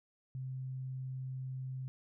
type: tone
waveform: sine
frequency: 130.5 Hz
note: C3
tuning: 4 cents flat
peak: -38 dBFS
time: 0.35-1.88 s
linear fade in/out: 0 ms
effects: none